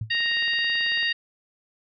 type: tone with exponential decay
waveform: sine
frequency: 109.9 Hz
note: A2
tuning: 2 cents flat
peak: -23 dBFS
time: 0.01-0.14 s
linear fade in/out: 5 ms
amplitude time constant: 28 ms
type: harmonic tone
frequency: 932.3 Hz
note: A#5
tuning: in tune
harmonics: 2 / 3 / 4 / 5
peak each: -24 / -27 / -30 / -32 dBFS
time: 0.1-1.13 s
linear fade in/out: 10 ms
type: click train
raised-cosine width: 0.5 ms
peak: -28 dBFS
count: 17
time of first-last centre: 0.15-1.029 s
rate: 18.2 Hz
effects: none